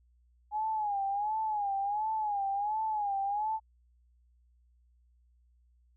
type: tone with vibrato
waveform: sine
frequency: 830.6 Hz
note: G#5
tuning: in tune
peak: -29 dBFS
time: 0.51-3.6 s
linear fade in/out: 50 ms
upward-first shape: sine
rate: 1.4 Hz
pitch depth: 99 cents each way
effects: added 60 Hz sine -63 dBFS peak until 5.96 s